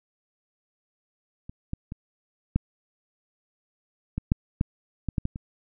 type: clicks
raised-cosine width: 5 ms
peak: -26 / -17 / -22 / -9 / -15 / -7 / -10 / -15 / -12 / -14 / -22 dBFS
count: 11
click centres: 1.495 / 1.734 / 1.921 / 2.56 / 4.18 / 4.319 / 4.611 / 5.087 / 5.182 / 5.254 / 5.359 s
effects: none